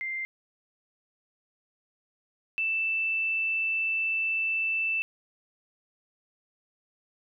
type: tone pair in turn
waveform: sine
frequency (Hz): 2093 / 2652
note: C7 / E7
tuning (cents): 0 / +10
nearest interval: major third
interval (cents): 410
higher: second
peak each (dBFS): -30 / -25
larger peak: second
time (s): 0.01-0.25 / 2.58-5.02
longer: second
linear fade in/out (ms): 0
effects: none